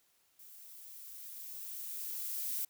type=noise with level ramp; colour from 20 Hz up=violet; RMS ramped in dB=-55 to -36 dBFS; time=0.39-2.65 s; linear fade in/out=5 ms; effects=white hiss -72 dBFS RMS until 2.69 s